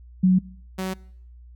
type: tone pair in turn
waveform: sine / sawtooth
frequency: 185 / 187.91 Hz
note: F#3 / F#3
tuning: 0 / +27 cents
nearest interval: unison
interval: 27 cents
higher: second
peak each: -13 / -22 dBFS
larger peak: first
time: 0.23-0.39 / 0.78-0.94 s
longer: neither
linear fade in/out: 10 ms
effects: noise-tail reverb RT60 0.7 s tail -24 dB re dry + added 60 Hz sine -43 dBFS peak until 1.55 s